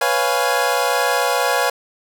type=chord; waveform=25% pulse; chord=C# dominant seventh; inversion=third; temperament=equal; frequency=493.9 / 554.4 / 698.5 / 830.6 Hz; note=B4 / C#5 / E#5 / G#5; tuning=0 / 0 / 0 / 0 cents; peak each=-18 dBFS; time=0.01-1.7 s; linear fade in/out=5 ms; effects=none